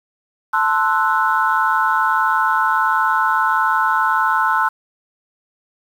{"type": "chord", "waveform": "sine", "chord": "F# half-diminished seventh", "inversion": "first", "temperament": "equal", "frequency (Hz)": [880, 1046.5, 1318.5, 1480], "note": ["A5", "C6", "E6", "F#6"], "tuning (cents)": [0, 0, 0, 0], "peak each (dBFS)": -19, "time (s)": [0.53, 4.69], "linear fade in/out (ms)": 10, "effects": ["tanh soft clip ceiling -3 dBFS", "7-bit"]}